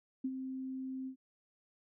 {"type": "tone with ADSR envelope", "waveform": "sine", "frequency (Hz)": 262, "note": "C4", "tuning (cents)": 2, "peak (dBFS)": -31, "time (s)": [0.24, 1.16], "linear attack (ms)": 8, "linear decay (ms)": 52, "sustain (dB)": -7, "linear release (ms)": 90, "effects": []}